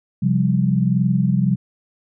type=chord; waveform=sine; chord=C suspended fourth; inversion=none; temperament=equal with one note detuned; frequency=132.03 / 174.61 / 196 Hz; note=C3 / F3 / G3; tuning=+16 / 0 / 0 cents; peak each=-19 dBFS; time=0.22-1.56 s; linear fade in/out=10 ms; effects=none